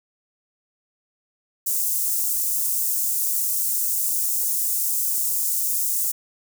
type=high-pass noise; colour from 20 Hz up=white; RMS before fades=-23 dBFS; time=1.66-6.12 s; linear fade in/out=10 ms; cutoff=7000 Hz; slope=24 dB/octave; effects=none